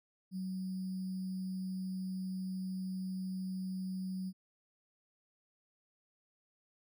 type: tone with sample-and-hold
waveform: sine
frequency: 187.1 Hz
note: F#3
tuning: 20 cents sharp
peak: -36 dBFS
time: 0.31-4.33 s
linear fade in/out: 50 ms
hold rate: 4900 Hz
effects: none